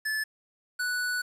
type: tone pair in turn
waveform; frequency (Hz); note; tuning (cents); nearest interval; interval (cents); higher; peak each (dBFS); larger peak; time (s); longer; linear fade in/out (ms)
square; 1737 / 1480.2; A6 / F#6; -23 / 0; minor third; 277; first; -28 / -28; neither; 0.05-0.24 / 0.79-1.22; second; 10
effects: resampled to 32000 Hz + 9-bit